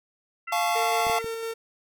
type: harmonic tone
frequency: 678 Hz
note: E5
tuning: 49 cents sharp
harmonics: 2 / 3 / 4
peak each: -35 / -36 / -40 dBFS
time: 0.47-1.22 s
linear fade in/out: 10 ms
type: chord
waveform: square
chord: F augmented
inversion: none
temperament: equal with one note detuned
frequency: 698.5 / 864.4 / 1108.7 Hz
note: F5 / A5 / C#6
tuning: 0 / -31 / 0 cents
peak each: -26 / -29 / -31 dBFS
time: 0.52-1.19 s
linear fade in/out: 5 ms
type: tone with tremolo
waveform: 45% pulse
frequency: 454.1 Hz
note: A#4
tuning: 45 cents flat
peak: -29 dBFS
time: 0.75-1.54 s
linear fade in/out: 10 ms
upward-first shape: square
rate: 5.9 Hz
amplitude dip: 25%
type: clicks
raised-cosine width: 3 ms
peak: -26 dBFS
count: 3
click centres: 1.068 / 1.098 / 1.244 s
effects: none